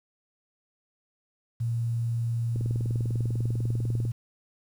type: tone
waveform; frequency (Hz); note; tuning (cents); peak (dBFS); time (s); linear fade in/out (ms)
sine; 116.54; A#2; 0; -25; 1.6-4.12; 10
type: click train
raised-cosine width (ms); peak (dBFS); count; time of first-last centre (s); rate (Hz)
3; -22; 31; 2.56-4.053; 20.1
effects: 9-bit